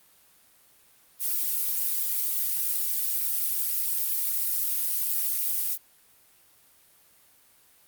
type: noise with flanger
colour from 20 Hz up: violet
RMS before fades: -27 dBFS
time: 1.19-5.78 s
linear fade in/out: 50 ms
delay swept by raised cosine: 2 to 4.7 ms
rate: 3.3 Hz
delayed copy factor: +0.9
effects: white hiss -59 dBFS RMS until 7.87 s + Opus 32 kbps